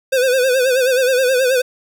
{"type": "tone with vibrato", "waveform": "square", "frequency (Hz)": 513, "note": "C5", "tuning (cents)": -34, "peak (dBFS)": -13, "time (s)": [0.12, 1.62], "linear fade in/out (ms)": 10, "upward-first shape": "sine", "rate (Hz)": 9.4, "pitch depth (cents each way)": 80, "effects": []}